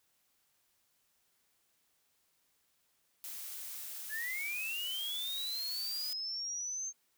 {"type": "noise", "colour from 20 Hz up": "blue", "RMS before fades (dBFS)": -44, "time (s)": [3.24, 6.13], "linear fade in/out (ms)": 0}
{"type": "linear sweep", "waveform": "sine", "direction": "up", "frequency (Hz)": [1672, 6390], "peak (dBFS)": -36, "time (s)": [4.09, 6.93], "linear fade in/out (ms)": 50}
{"effects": ["white hiss -75 dBFS RMS until 7.17 s"]}